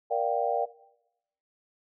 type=chord; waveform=sine; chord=G minor seventh; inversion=first; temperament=just; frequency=470.4 / 588 / 705.6 / 784 Hz; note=Bb4 / D5 / F5 / G5; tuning=+16 / +2 / +18 / 0 cents; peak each=-30 dBFS; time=0.1-0.66 s; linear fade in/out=20 ms; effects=noise-tail reverb RT60 0.8 s tail -17 dB re dry